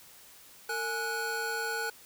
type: tone cluster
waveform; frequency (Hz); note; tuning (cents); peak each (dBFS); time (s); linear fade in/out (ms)
square; 453.8 / 835 / 1468; A#4 / G#5 / F#6; -47 / +9 / -14; -38 / -39 / -34; 0.69-1.9; 5
effects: white hiss -54 dBFS RMS until 2.05 s